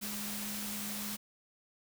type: tone in noise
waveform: sine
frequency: 207.7 Hz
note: G#3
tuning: in tune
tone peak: -42 dBFS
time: 0.01-1.17 s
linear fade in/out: 20 ms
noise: white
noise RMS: -40 dBFS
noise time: 0.01-1.17 s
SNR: -5 dB
effects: none